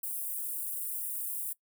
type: high-pass noise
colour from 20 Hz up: white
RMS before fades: -36 dBFS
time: 0.03-1.53 s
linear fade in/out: 5 ms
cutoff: 8800 Hz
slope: 48 dB/octave
effects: noise-tail reverb RT60 0.1 s tail -20 dB re dry